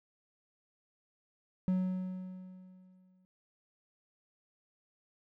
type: tone with exponential decay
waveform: triangle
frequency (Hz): 185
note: F#3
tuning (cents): 0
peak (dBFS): -24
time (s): 1.68-3.25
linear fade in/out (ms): 0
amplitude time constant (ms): 340
effects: none

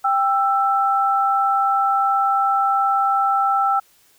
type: tone pair together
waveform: sine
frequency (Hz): 790 / 1328.6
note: G5 / E6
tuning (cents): +13 / +13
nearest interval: major sixth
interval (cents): 900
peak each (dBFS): -18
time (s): 0.04-3.8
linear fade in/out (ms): 10
effects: white hiss -56 dBFS RMS until 4.18 s

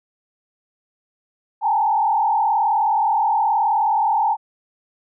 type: tone with frequency modulation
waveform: sine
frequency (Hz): 858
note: A5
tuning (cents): -44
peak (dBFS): -15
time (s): 1.61-4.37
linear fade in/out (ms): 50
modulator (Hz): 39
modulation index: 1.6
effects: none

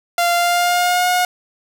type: tone with pitch glide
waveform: sawtooth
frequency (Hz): 693 to 721.6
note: F5 to F#5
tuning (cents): -14 to -44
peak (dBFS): -10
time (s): 0.18-1.25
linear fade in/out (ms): 2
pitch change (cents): +70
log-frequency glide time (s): 0.33-1.08
effects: 7-bit

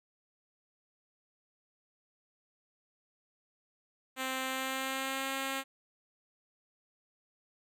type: tone with pitch glide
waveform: 5% pulse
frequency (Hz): 261.6 to 269.4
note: C4 to C#4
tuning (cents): 0 to -49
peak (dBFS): -22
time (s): 4.16-5.64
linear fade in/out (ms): 50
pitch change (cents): +51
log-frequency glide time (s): 4.43-5.3
effects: none

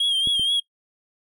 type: tone with vibrato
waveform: triangle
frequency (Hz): 3248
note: G#7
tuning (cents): -39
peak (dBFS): -17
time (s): 0-0.6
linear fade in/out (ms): 5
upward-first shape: sine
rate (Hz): 4.2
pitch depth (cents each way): 56
type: clicks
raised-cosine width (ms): 3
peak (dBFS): -21 / -23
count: 2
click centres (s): 0.273 / 0.396
effects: noise-tail reverb RT60 0.1 s tail -22 dB re dry

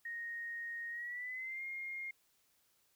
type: tone with pitch glide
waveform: sine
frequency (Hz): 1864.7 to 2130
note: A#6 to C7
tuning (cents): 0 to +30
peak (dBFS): -40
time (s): 0.05-2.11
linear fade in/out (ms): 5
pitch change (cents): +230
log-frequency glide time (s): 0.9-1.63
effects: white hiss -74 dBFS RMS until 2.95 s

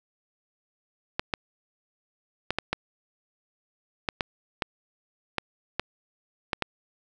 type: clicks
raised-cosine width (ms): 0.3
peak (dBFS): -9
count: 12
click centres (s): 1.195 / 1.338 / 2.506 / 2.586 / 2.73 / 4.088 / 4.208 / 4.622 / 5.383 / 5.796 / 6.532 / 6.623
effects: none

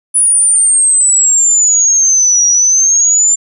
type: exponential two-way sweep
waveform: sine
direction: down then up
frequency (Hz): 9900 to 5740 to 7240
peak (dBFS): -6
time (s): 0.14-3.36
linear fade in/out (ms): 20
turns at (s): 2.46
effects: none

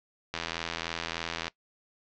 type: click train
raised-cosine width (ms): 0.2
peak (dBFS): -14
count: 96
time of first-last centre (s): 0.34-1.48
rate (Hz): 83.3
effects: noise-tail reverb RT60 0.1 s tail -21 dB re dry + low-pass 5000 Hz 12 dB/octave

